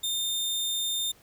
sawtooth tone, 3626 Hz, A#7, 49 cents flat, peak -24 dBFS, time 0.03-1.12 s, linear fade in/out 10 ms, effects pink hiss -58 dBFS RMS until 1.22 s

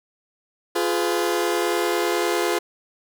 sawtooth chord, F diminished, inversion none, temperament just, 349.2 / 419.1 / 502.9 Hz, F4 / Ab4 / Cb5, 0 / +16 / +31 cents, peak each -19 / -21 / -23 dBFS, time 0.75-2.59 s, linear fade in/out 10 ms, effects none

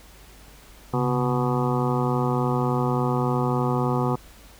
harmonic tone with a mistuned harmonic, 123.47 Hz, B2, in tune, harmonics 1 / 2 / 3 / 4 / 6 / 7 / 8 / 9 / 10, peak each -24 / -27 / -29 / -30 / -32 / -32 / -33 / -34 / -34 dBFS, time 0.93-4.16 s, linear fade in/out 10 ms, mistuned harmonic 1, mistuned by +150 cents, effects added 50 Hz sine -49 dBFS peak until 4.59 s + pink hiss -50 dBFS RMS until 4.59 s

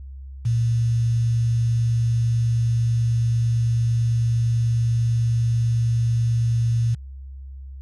sine tone with quantisation, 116.1 Hz, A#2, 7 cents flat, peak -17 dBFS, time 0.45-6.95 s, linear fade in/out 10 ms, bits 7, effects added 67 Hz sine -34 dBFS peak until 7.81 s + resampled to 24000 Hz

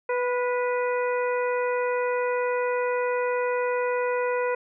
harmonic tone with a mistuned harmonic, 493.9 Hz, B4, in tune, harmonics 1 / 2 / 3 / 4 / 5, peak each -24 / -30 / -34 / -36 / -38 dBFS, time 0.09-4.55 s, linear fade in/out 5 ms, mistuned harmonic 3, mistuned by -29 cents, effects none

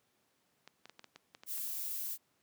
clicks, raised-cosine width 0.2 ms, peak -33 dBFS, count 9, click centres 0.676 / 0.856 / 0.896 / 0.994 / 1.043 / 1.16 / 1.349 / 1.435 / 1.58 s
violet noise, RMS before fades -39 dBFS, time 1.46-2.18 s, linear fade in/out 50 ms
effects pink hiss -75 dBFS RMS until 2.42 s + high-pass 150 Hz 12 dB/octave

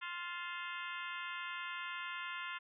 harmonic tone with a mistuned harmonic, 349.2 Hz, F4, in tune, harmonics 3 / 4 / 5 / 6 / 7 / 8 / 9 / 10, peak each -46 / -46 / -48 / -48 / -51 / -51 / -53 / -56 dBFS, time 0.01-2.59 s, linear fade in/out 20 ms, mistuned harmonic 7, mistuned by +82 cents, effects none

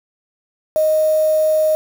sine tone with quantisation, 622.3 Hz, D#5, in tune, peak -12 dBFS, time 0.76-1.75 s, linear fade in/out 0 ms, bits 5, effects none

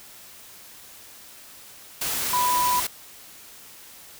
sine tone in noise, 989 Hz, B5, 2 cents sharp, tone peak -20 dBFS, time 2.33-2.8 s, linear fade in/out 5 ms, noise white, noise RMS -27 dBFS, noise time 2.01-2.87 s, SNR +4 dB, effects white hiss -46 dBFS RMS until 4.19 s

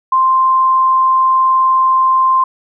sine tone, 1046.5 Hz, C6, in tune, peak -8 dBFS, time 0.12-2.44 s, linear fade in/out 5 ms, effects none

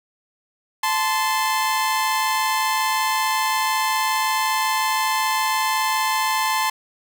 sawtooth tone pair together, 874 / 1039.4 Hz, A5 / C6, -12 / -12 cents, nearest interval minor third, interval 300 cents, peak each -18 dBFS, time 0.83-6.7 s, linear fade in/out 5 ms, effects none

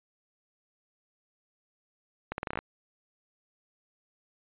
accelerating click train, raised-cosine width 0.5 ms, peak -17 dBFS, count 9, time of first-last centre 2.32-2.59 s, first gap 61 ms, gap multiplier 0.82, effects resampled to 8000 Hz

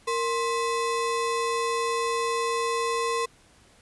square ring-modulated tone, 759 Hz, F#5, 44 cents sharp, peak -22 dBFS, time 0.07-3.26 s, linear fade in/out 10 ms, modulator 294 Hz, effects pink hiss -57 dBFS RMS until 3.81 s + resampled to 24000 Hz

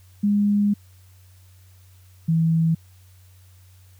sine tone pair in turn, 204.8 / 163.16 Hz, G#3 / E3, -24 / -17 cents, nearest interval major third, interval 393 cents, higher first, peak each -16 dBFS, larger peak neither, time 0.23-0.74 / 2.28-2.75 s, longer first, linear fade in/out 10 ms, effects added 92 Hz sine -48 dBFS peak until 3.99 s + white hiss -59 dBFS RMS until 3.99 s

